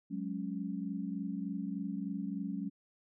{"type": "chord", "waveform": "sine", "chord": "F# suspended second", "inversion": "none", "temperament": "equal with one note detuned", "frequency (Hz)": [184.36, 207.7, 277.2], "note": ["F#3", "G#3", "C#4"], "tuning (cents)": [-6, 0, 0], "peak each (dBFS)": [-39, -39, -40], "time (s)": [0.1, 2.7], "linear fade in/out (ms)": 20, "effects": []}